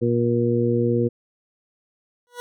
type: harmonic tone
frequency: 118.9 Hz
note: A#2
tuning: 35 cents sharp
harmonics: 1 / 2 / 3 / 4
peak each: -23 / -23 / -23 / -23 dBFS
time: 0.01-1.09 s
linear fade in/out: 20 ms
type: tone with exponential growth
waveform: 20% pulse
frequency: 486.7 Hz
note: B4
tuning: 25 cents flat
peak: -24 dBFS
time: 2.27-2.4 s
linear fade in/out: 0 ms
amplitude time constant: 27 ms
effects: none